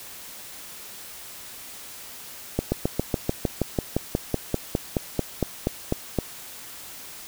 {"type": "slowing click train", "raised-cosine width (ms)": 2, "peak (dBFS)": -8, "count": 20, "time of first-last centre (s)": [2.59, 6.187], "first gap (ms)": 130, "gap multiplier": 1.04, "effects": ["white hiss -41 dBFS RMS until 7.27 s"]}